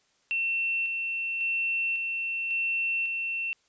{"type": "tone with tremolo", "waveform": "sine", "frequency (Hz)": 2700, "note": "E7", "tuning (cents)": 41, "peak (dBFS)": -25, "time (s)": [0.31, 3.53], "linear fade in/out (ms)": 0, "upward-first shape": "square", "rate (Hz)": 0.91, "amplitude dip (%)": 30, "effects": ["white hiss -68 dBFS RMS until 3.68 s", "resampled to 16000 Hz"]}